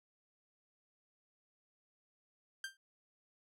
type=tone with exponential decay; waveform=sawtooth; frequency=1575 Hz; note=G6; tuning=8 cents sharp; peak=-33 dBFS; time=2.64-2.77 s; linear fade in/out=2 ms; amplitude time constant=28 ms; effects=low-pass 11000 Hz 12 dB/octave